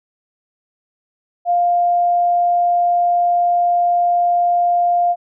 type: tone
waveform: sine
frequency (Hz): 701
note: F5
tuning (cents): +6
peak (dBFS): -12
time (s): 1.45-5.16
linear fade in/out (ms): 50
effects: none